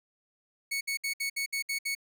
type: tone bursts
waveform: sawtooth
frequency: 2217 Hz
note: C#7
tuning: in tune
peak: -26 dBFS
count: 8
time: 0.71-1.951 s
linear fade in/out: 10 ms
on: 100 ms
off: 63 ms
effects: none